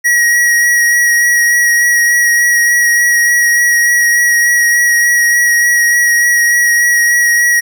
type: tone with vibrato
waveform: square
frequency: 1906 Hz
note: A#6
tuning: 38 cents sharp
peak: -8 dBFS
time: 0.04-7.61 s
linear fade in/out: 20 ms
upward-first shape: sine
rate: 3.4 Hz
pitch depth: 14 cents each way
effects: none